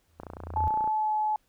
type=tone with exponential growth; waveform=sine; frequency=82.41 Hz; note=E2; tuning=in tune; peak=-25 dBFS; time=0.08-0.68 s; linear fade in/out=0 ms; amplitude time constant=130 ms
type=click train; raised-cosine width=1 ms; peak=-25 dBFS; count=21; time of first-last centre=0.2-0.876 s; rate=29.6 Hz
type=tone with pitch glide; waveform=sine; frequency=865 to 855.6 Hz; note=A5 to A5; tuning=-30 to -49 cents; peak=-24 dBFS; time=0.56-1.36 s; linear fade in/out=2 ms; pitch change=-19 cents; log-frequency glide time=0.91-1.14 s
effects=pink hiss -70 dBFS RMS until 1.48 s